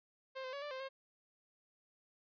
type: tone with pitch steps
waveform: sawtooth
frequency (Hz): 528 / 516 / 564 / 587 / 523 / 536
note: C5 / C5 / C#5 / D5 / C5 / C5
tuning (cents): +16 / -24 / +30 / -1 / -1 / +42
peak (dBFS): -38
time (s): 0.35-0.89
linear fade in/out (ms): 20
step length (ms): 90
effects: resampled to 11025 Hz